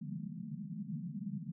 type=band-pass noise; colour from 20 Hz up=white; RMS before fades=-42 dBFS; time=0.01-1.52 s; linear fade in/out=10 ms; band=140 to 230 Hz; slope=96 dB/octave; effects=none